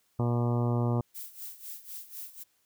harmonic tone, 119.9 Hz, A#2, 49 cents sharp, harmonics 1 / 2 / 3 / 4 / 5 / 6 / 7 / 8 / 9 / 10, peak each -26 / -32 / -36 / -38 / -40 / -42 / -43 / -44 / -45 / -46 dBFS, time 0.19-1.01 s, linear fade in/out 5 ms
violet noise with tremolo, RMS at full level -40 dBFS, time 1.14-2.44 s, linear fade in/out 20 ms, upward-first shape sine, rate 4 Hz, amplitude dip 80%
effects white hiss -71 dBFS RMS until 2.65 s

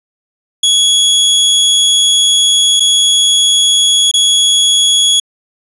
sawtooth tone with dropouts, 3352 Hz, G#7, 15 cents sharp, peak -4 dBFS, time 0.63-5.2 s, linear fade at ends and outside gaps 5 ms, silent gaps 2.798-2.803 / 4.114-4.138 s, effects resampled to 24000 Hz

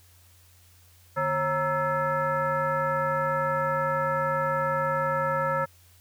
sine tone with frequency modulation, 932.3 Hz, A#5, in tune, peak -23 dBFS, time 1.16-5.66 s, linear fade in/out 20 ms, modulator 391 Hz, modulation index 1.7, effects added 88 Hz sine -56 dBFS peak until 6 s + white hiss -59 dBFS RMS until 6 s

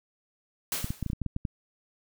white noise with exponential decay, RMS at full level -28 dBFS, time 0.72-1.13 s, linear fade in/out 1 ms, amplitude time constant 87 ms
clicks, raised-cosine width 5 ms, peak -18 dBFS, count 10, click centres 0.844 / 0.905 / 1.027 / 1.063 / 1.101 / 1.132 / 1.217 / 1.263 / 1.364 / 1.452 s
effects none

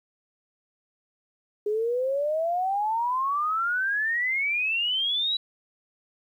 sine exponential sweep, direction up, 411.2 to 3951 Hz, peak -23 dBFS, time 1.66-5.37 s, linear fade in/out 5 ms, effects 10-bit

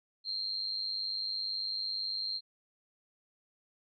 sine tone with amplitude modulation, 4186 Hz, C8, in tune, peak -29 dBFS, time 0.24-2.41 s, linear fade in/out 50 ms, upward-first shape sine, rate 100 Hz, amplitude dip 90%, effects none

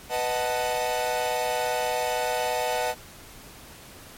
45% pulse chord, B dominant seventh, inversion none, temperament equal, 493.9 / 622.3 / 740 / 880 Hz, B4 / D#5 / F#5 / A5, 0 / 0 / 0 / 0 cents, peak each -30 dBFS, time 0.09-2.95 s, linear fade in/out 50 ms, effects pink hiss -46 dBFS RMS until 4.17 s + MP3 64 kbps

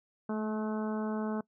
harmonic tone with a mistuned harmonic, 215.1 Hz, A3, 39 cents flat, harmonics 1 / 2 / 3 / 4 / 5 / 6 / 7, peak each -32 / -38 / -42 / -44 / -46 / -48 / -49 dBFS, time 0.29-1.41 s, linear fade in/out 5 ms, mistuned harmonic 1, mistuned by +16 cents, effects noise-tail reverb RT60 0.1 s tail -22 dB re dry

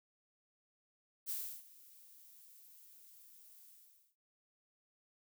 violet noise with ADSR envelope, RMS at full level -39 dBFS, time 1.26-4.16 s, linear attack 37 ms, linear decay 330 ms, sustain -21 dB, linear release 480 ms, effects none

